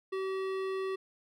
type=tone with hard clipping; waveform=sine; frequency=382.2 Hz; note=G4; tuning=44 cents flat; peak=-34 dBFS; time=0.12-0.96 s; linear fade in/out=10 ms; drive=15 dB; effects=none

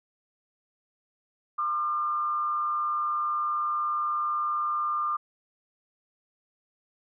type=tone with frequency modulation; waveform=sine; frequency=1200 Hz; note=D6; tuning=37 cents sharp; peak=-25 dBFS; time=1.58-5.17 s; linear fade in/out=10 ms; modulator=139 Hz; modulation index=0.42; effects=none

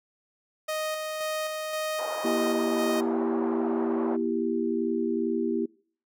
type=tone with tremolo; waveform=sawtooth; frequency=622.3 Hz; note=D#5; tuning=in tune; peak=-24 dBFS; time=0.68-3.01 s; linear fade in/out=10 ms; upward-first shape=square; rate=1.9 Hz; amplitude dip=30%
type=band-pass noise; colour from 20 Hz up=white; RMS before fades=-36 dBFS; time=1.98-4.17 s; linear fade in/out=20 ms; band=480 to 1000 Hz; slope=24 dB/octave
type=chord; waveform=sine; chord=E diminished; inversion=second; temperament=equal with one note detuned; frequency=238.8 / 329.6 / 392 Hz; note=Bb3 / E4 / G4; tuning=+42 / 0 / 0 cents; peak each=-29 dBFS; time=2.24-5.66 s; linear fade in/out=10 ms
effects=noise-tail reverb RT60 0.5 s tail -24 dB re dry

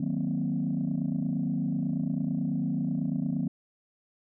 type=chord; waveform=sine; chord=C half-diminished seventh; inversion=first; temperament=equal; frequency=155.56 / 185 / 233.1 / 261.6 Hz; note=Eb3 / Gb3 / Bb3 / C4; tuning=0 / 0 / 0 / 0 cents; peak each=-31 dBFS; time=0-3.48 s; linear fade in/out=5 ms; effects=tanh soft clip ceiling -20 dBFS

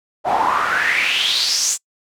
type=noise with band-pass filter sweep; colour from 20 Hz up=pink; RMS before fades=-18 dBFS; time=0.24-1.78 s; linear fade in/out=50 ms; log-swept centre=690 to 7500 Hz; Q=5.3; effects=noise-tail reverb RT60 0.1 s tail -25 dB re dry

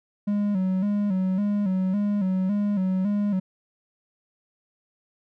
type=tone with vibrato; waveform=triangle; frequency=196 Hz; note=G3; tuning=in tune; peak=-19 dBFS; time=0.27-3.4 s; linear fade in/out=10 ms; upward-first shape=square; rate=1.8 Hz; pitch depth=81 cents each way; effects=none

